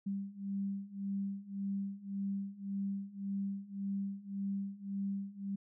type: beating tone pair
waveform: sine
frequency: 196.5 / 198.3 Hz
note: G3 / G3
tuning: +4 / +20 cents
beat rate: 1.8 Hz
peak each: -40 / -38 dBFS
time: 0.06-5.56 s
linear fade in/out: 10 ms
effects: none